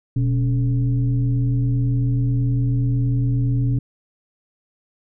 sine tone with frequency modulation, 122.3 Hz, B2, 16 cents flat, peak -16 dBFS, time 0.16-3.79 s, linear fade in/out 5 ms, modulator 157 Hz, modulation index 0.59, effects none

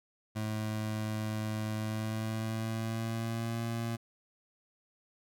25% pulse tone with pitch glide, 108.4 to 115.51 Hz, A2 to A#2, -25 to -15 cents, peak -29 dBFS, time 0.35-3.97 s, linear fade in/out 20 ms, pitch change +110 cents, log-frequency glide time 1.75-3.62 s, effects none

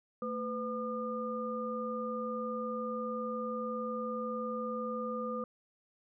sine tone cluster, 223.6 / 502 / 1211 Hz, A3 / B4 / D#6, +28 / +28 / -47 cents, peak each -39 / -37 / -39 dBFS, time 0.22-5.44 s, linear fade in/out 2 ms, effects none

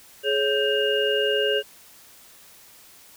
sine tone cluster, 422.2 / 553 / 1569 / 2841 Hz, G#4 / C#5 / G6 / F7, +29 / -4 / +1 / +29 cents, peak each -23 / -26 / -28 / -25 dBFS, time 0.23-1.63 s, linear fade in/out 50 ms, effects white hiss -50 dBFS RMS until 3.16 s

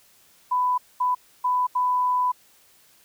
sine tone bursts at uneven times, 997 Hz, B5, 16 cents sharp, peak -19 dBFS, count 4, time 0.51-0.78 / 1-1.15 / 1.44-1.67 / 1.75-2.32 s, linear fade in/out 10 ms, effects white hiss -57 dBFS RMS until 3.04 s

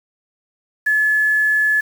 sine tone with quantisation, 1716 Hz, A6, 44 cents flat, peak -13 dBFS, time 0.86-1.81 s, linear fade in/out 10 ms, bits 6, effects none

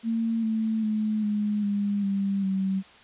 sine tone with pitch steps, 227.3 / 221 / 214.8 / 208.8 / 203 / 197.31 / 191.8 Hz, A#3 / A3 / A3 / G#3 / G#3 / G3 / G3, -43 / +8 / -41 / +10 / -39 / +12 / -37 cents, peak -23 dBFS, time 0.03-2.83 s, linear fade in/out 50 ms, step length 400 ms, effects white hiss -51 dBFS RMS until 3.03 s + resampled to 8000 Hz

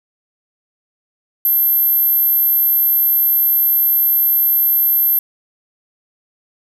sine tone, 12670 Hz, G9, 17 cents sharp, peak -11 dBFS, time 1.45-5.19 s, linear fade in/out 2 ms, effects none

